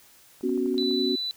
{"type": "click train", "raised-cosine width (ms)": 1, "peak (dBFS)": -35, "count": 7, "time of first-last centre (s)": [0.41, 0.91], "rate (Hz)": 12}
{"type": "chord", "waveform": "sine", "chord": "B suspended second", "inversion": "none", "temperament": "just", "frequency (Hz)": [246.9, 277.8, 370.4], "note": ["B3", "C#4", "F#4"], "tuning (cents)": [0, 4, 2], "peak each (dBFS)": [-28, -28, -26], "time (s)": [0.43, 1.16], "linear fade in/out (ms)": 10}
{"type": "tone", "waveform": "sine", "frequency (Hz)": 3980, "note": "B7", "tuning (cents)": 13, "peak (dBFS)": -27, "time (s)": [0.78, 1.31], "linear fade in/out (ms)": 0}
{"effects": ["white hiss -55 dBFS RMS until 1.36 s"]}